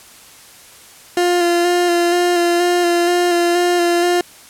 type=tone with vibrato; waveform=30% pulse; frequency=349.2 Hz; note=F4; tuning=in tune; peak=-10 dBFS; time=1.17-4.21 s; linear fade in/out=2 ms; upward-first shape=square; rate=2.1 Hz; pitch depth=18 cents each way; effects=white hiss -42 dBFS RMS until 4.49 s + low-pass 12000 Hz 12 dB/octave